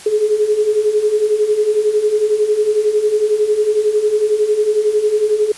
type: beating tone pair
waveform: sine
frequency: 415.3 / 426.3 Hz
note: G#4 / G#4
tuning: 0 / +45 cents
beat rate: 11 Hz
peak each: -18 / -13 dBFS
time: 0.06-5.52 s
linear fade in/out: 5 ms
effects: white hiss -36 dBFS RMS until 5.57 s + resampled to 24000 Hz